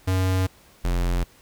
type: tone pair in turn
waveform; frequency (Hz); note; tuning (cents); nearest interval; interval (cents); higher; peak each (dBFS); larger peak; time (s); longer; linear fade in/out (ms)
square; 93.4 / 43.84; F#2 / F1; +17 / +7; octave + minor second; 1310; first; -20 / -21; first; 0.07-0.47 / 0.84-1.24; neither; 10
effects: pink hiss -54 dBFS RMS until 1.41 s